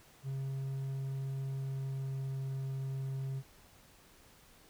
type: tone with pitch glide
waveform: triangle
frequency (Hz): 135.1 to 134.32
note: C#3 to C3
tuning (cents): -44 to +46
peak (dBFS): -33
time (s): 0.23-3.43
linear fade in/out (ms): 50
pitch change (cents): -10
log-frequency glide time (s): 1.3-2.56
effects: pink hiss -61 dBFS RMS until 4.69 s